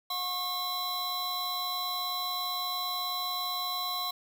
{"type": "tone cluster", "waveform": "square", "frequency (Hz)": [720, 1089, 3979], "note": ["F#5", "C#6", "B7"], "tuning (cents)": [-47, -31, 12], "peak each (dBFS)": [-40, -36, -34], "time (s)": [0.1, 4.11], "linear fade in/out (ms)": 5, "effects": []}